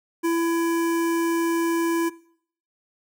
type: tone with notch filter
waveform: square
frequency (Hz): 334.4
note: E4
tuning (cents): +25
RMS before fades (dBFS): -22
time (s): 0.23-2.1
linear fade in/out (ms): 20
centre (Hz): 3900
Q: 1.1
effects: noise-tail reverb RT60 0.6 s tail -20 dB re dry